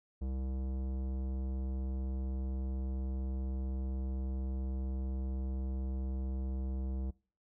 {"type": "tone with tanh clipping", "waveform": "sine", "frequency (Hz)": 65.41, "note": "C2", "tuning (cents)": 0, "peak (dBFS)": -36, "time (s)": [0.21, 7.11], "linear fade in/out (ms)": 10, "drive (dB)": 16, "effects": ["noise-tail reverb RT60 0.4 s tail -23 dB re dry"]}